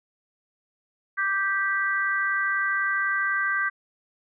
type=chord; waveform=sine; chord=G major; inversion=second; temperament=just; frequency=1176 / 1568 / 1960 Hz; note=D6 / G6 / B6; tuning=+2 / 0 / -14 cents; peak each=-29 / -24 / -29 dBFS; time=1.17-3.7 s; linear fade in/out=20 ms; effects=none